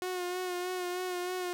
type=tone with vibrato; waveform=sawtooth; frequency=361.7 Hz; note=F#4; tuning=39 cents flat; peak=-29 dBFS; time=0.02-1.53 s; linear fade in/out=0 ms; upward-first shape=sine; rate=3.2 Hz; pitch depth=31 cents each way; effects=none